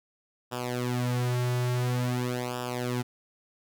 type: tone with flanger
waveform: sawtooth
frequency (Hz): 123.7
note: B2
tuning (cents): +3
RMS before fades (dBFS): -29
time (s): 0.51-3.03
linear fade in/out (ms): 20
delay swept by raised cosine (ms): 0.47 to 4.27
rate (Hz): 0.48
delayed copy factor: -0.9
effects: none